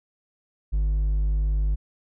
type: tone with hard clipping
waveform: sine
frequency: 51 Hz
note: G#1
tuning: 31 cents flat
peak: -21 dBFS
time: 0.72-1.76 s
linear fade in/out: 20 ms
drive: 3 dB
effects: none